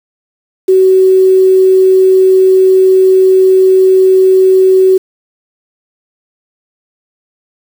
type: tone with quantisation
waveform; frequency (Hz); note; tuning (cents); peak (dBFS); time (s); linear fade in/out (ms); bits
sine; 376.9; F#4; +32; -3; 0.68-4.98; 10; 5
effects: none